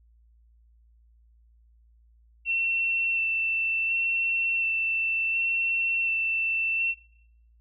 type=tone with vibrato; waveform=sine; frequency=2692 Hz; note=E7; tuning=36 cents sharp; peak=-23 dBFS; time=2.45-6.95 s; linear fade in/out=50 ms; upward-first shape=square; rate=0.69 Hz; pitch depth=10 cents each way; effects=noise-tail reverb RT60 0.8 s tail -24 dB re dry + added 57 Hz sine -56 dBFS peak until 7.6 s